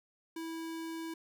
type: tone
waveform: square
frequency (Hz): 327.1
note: E4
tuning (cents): -13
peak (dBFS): -39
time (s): 0.36-1.14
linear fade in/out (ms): 5
effects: none